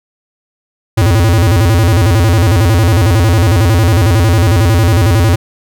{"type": "tone with vibrato", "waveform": "square", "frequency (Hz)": 98, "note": "G2", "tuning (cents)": 0, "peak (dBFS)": -7, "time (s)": [0.97, 5.36], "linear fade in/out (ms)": 10, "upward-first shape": "square", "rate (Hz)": 11, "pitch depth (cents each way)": 230, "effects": []}